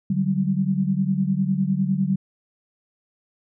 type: tone cluster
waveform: sine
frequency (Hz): 146.1 / 188.5 / 198.4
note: D3 / F#3 / G3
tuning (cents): -9 / +32 / +21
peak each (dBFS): -26 / -21 / -25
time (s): 0.1-2.16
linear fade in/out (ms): 5
effects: none